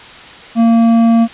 sine tone with hard clipping, 229.8 Hz, A#3, 25 cents flat, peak -8 dBFS, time 0.55-1.28 s, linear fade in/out 50 ms, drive 8 dB, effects white hiss -34 dBFS RMS until 1.33 s + resampled to 8000 Hz

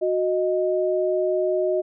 sine tone pair together, 367.7 / 622.3 Hz, F#4 / D#5, -11 / 0 cents, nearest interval major sixth, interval 911 cents, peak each -22 dBFS, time 0.01-1.82 s, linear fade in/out 20 ms, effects none

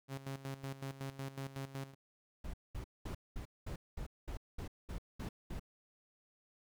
sawtooth tone with tremolo, 136 Hz, C#3, 33 cents flat, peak -36 dBFS, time 0.08-1.95 s, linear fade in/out 50 ms, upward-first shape square, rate 5.4 Hz, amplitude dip 75%
brown noise bursts, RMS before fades -42 dBFS, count 11, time 2.44-5.596 s, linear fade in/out 5 ms, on 96 ms, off 210 ms
effects none

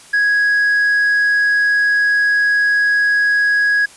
sine tone with tanh clipping, 1661.2 Hz, G#6, in tune, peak -12 dBFS, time 0.13-3.86 s, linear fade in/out 10 ms, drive 2 dB, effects white hiss -42 dBFS RMS until 3.96 s + resampled to 24000 Hz

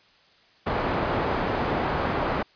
white low-pass noise, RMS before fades -26 dBFS, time 0.66-2.43 s, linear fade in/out 10 ms, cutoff 970 Hz, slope 12 dB/octave, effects white hiss -58 dBFS RMS until 2.55 s + resampled to 11025 Hz

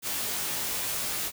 white noise with comb filter, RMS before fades -31 dBFS, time 0.02-1.32 s, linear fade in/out 50 ms, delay 18 ms, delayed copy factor +0.75, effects none

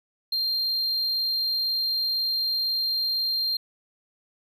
triangle tone, 4186 Hz, C8, in tune, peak -22 dBFS, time 0.32-3.57 s, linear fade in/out 5 ms, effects none

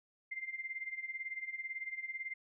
sine tone with tremolo, 2093 Hz, C7, in tune, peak -36 dBFS, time 0.31-2.34 s, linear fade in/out 10 ms, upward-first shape sine, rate 18 Hz, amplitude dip 80%, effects none

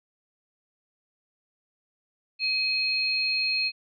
sine tone pair together, 2525 / 4247 Hz, D#7 / C8, +25 / +25 cents, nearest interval major sixth, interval 900 cents, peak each -26 dBFS, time 2.39-3.72 s, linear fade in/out 50 ms, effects none

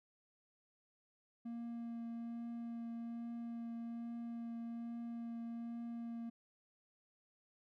triangle tone with vibrato, 233.1 Hz, A#3, in tune, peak -40 dBFS, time 1.45-6.3 s, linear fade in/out 10 ms, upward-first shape triangle, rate 1.2 Hz, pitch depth 11 cents each way, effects none

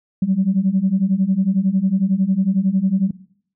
sine beating tone pair, 185 / 196 Hz, F#3 / G3, 0 / 0 cents, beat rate 11 Hz, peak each -17 dBFS, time 0.22-3.11 s, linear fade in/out 5 ms, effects noise-tail reverb RT60 0.6 s tail -19 dB re dry + tanh soft clip ceiling -7 dBFS

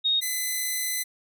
sine / 5% pulse tone pair in turn, 3729 / 2018 Hz, A#7 / B6, 0 / +37 cents, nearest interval major seventh, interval 1063 cents, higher first, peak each -20 / -16 dBFS, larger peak second, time 0.04-0.21 / 0.21-1.04 s, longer second, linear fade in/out 20 ms, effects none

